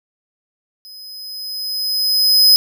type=tone with level ramp; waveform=45% pulse; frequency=5050 Hz; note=D#8; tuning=25 cents sharp; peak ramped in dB=-36 to -6 dBFS; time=0.85-2.56 s; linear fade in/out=0 ms; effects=none